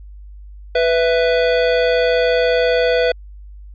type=tone pair together; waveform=square; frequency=495.2 / 661 Hz; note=B4 / E5; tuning=+5 / +5 cents; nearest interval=perfect fourth; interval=500 cents; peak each=-15 / -19 dBFS; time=0.75-3.12 s; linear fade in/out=5 ms; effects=added 50 Hz sine -34 dBFS peak until 3.74 s + resampled to 11025 Hz